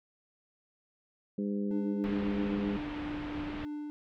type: harmonic tone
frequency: 101.6 Hz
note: G#2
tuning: 38 cents flat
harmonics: 2 / 3 / 4 / 5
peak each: -31 / -39 / -39 / -44 dBFS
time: 1.38-2.77 s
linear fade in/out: 5 ms
type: tone with tremolo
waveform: triangle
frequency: 297.1 Hz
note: D4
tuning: 20 cents sharp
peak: -33 dBFS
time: 1.71-3.9 s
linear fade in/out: 0 ms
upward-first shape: triangle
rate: 3.1 Hz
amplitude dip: 25%
type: low-pass noise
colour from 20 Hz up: pink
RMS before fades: -42 dBFS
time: 2.04-3.65 s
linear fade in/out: 0 ms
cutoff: 3100 Hz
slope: 24 dB/octave
effects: none